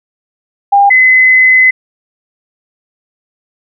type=tone pair in turn; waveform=sine; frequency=803 / 2032 Hz; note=G5 / B6; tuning=+41 / +49 cents; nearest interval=octave + major third; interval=1608 cents; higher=second; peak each=-3 dBFS; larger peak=neither; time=0.72-0.9 / 0.9-1.71 s; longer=second; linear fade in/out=10 ms; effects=none